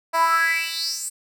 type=tone with high-pass filter sweep; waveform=10% pulse; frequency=329.6 Hz; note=E4; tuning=in tune; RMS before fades=-22 dBFS; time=0.13-1.1 s; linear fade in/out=20 ms; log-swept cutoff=780 to 8600 Hz; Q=6.5; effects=none